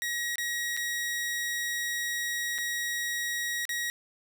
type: tone with dropouts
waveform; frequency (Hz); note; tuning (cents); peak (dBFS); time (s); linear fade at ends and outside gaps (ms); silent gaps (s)
sawtooth; 1900; A#6; +33; -26; 0.02-3.9; 0; 0.357-0.382 / 0.767-0.773 / 2.581-2.585 / 3.653-3.692
effects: none